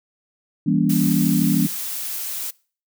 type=chord; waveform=sine; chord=E diminished seventh; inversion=none; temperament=just; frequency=164.81 / 197.78 / 237.3 / 284.8 Hz; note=E3 / G3 / Bb3 / Db4; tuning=0 / +16 / +31 / +47 cents; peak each=-21 dBFS; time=0.66-1.67 s; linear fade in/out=10 ms
type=noise; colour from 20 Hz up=blue; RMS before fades=-28 dBFS; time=0.89-2.51 s; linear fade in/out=10 ms
effects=noise-tail reverb RT60 0.4 s tail -23 dB re dry